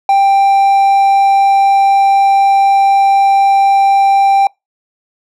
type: tone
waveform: triangle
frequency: 788 Hz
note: G5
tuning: 9 cents sharp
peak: -4 dBFS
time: 0.09-4.47 s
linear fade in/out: 2 ms
effects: noise-tail reverb RT60 0.2 s tail -26 dB re dry